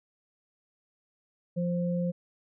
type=tone pair together; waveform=sine; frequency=174.61 / 524.8 Hz; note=F3 / C5; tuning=0 / +5 cents; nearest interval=octave + perfect fifth; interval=1905 cents; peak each=-27 / -33 dBFS; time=1.56-2.12 s; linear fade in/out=20 ms; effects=none